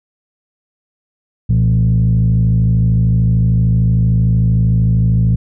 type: tone with frequency modulation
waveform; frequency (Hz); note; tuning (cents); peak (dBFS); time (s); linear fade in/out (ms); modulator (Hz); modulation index
sine; 117.7; A#2; +17; -8; 1.49-5.36; 10; 53.2; 0.95
effects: tanh soft clip ceiling -5 dBFS